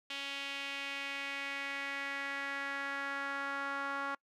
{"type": "tone with band-pass filter sweep", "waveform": "sawtooth", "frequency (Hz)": 278.2, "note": "C#4", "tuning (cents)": 6, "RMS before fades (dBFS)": -39, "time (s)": [0.1, 4.15], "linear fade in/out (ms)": 5, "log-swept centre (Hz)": [3000, 1300], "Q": 2.7, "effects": ["noise-tail reverb RT60 0.1 s tail -26 dB re dry"]}